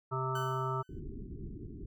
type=harmonic tone; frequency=130.81 Hz; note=C3; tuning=in tune; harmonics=1 / 3 / 5 / 7 / 9 / 10; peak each=-35 / -39 / -44 / -40 / -40 / -38 dBFS; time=0.11-0.83 s; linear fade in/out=20 ms
type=tone with exponential decay; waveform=30% pulse; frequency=1512 Hz; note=F#6; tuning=37 cents sharp; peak=-36 dBFS; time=0.35-1 s; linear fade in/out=5 ms; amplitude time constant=140 ms
type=low-pass noise; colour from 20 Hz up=pink; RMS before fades=-43 dBFS; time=0.89-1.86 s; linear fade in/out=5 ms; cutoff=410 Hz; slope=96 dB/octave
effects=none